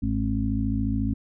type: harmonic tone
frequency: 54.1 Hz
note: A1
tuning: 29 cents flat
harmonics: 1 / 2 / 4 / 5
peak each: -28 / -28 / -28 / -28 dBFS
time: 0.02-1.14 s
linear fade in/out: 10 ms
effects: none